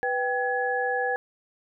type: tone cluster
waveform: sine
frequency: 494.5 / 782 / 1687 Hz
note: B4 / G5 / G#6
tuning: +2 / -4 / +27 cents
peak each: -28 dBFS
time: 0.03-1.16 s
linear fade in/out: 0 ms
effects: none